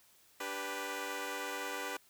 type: chord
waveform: 10% pulse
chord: G major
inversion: second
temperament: equal with one note detuned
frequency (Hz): 291.6 / 392 / 493.9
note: D4 / G4 / B4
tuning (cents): -12 / 0 / 0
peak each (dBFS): -36 / -34 / -32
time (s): 0.4-1.97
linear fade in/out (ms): 5
effects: white hiss -65 dBFS RMS until 2.09 s